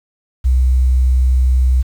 sine tone, 63.7 Hz, C2, 46 cents flat, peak -9 dBFS, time 0.44-1.83 s, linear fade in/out 20 ms, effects 7-bit

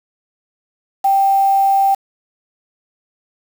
sine tone with quantisation, 784 Hz, G5, in tune, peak -10 dBFS, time 1.04-1.95 s, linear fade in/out 10 ms, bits 5, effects none

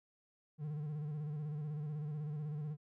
triangle tone with vibrato, 150 Hz, D3, 37 cents sharp, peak -36 dBFS, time 0.58-2.77 s, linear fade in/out 50 ms, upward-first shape square, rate 16 Hz, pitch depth 50 cents each way, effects none

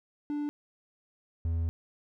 triangle tone pair in turn, 293.7 / 82.75 Hz, D4 / E2, 0 / +7 cents, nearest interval octave + minor seventh, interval 2193 cents, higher first, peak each -28 / -25 dBFS, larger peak second, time 0.3-0.49 / 1.45-1.69 s, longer second, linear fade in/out 0 ms, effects none

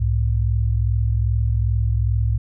sine tone pair together, 64.59 / 107.1 Hz, C2 / A2, -22 / -46 cents, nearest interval major sixth, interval 876 cents, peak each -19 dBFS, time 0-2.38 s, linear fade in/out 10 ms, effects none

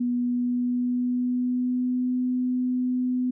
sine tone with pitch glide, 244 to 251.4 Hz, B3 to B3, -21 to +31 cents, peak -22 dBFS, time 0-3.31 s, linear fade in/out 10 ms, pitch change +52 cents, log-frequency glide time 0.13-2.15 s, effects none

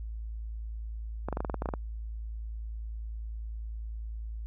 clicks, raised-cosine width 1 ms, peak -18 dBFS, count 11, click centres 1.286 / 1.327 / 1.371 / 1.405 / 1.448 / 1.498 / 1.543 / 1.621 / 1.658 / 1.689 / 1.738 s, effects added 55 Hz sine -35 dBFS peak until 4.46 s

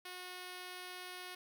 5% pulse tone, 363.4 Hz, F#4, 31 cents flat, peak -34 dBFS, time 0.05-1.35 s, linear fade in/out 5 ms, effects none

